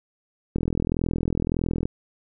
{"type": "click train", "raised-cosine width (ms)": 3, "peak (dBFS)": -11, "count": 55, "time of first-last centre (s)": [0.56, 1.855], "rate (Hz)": 41.7, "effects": []}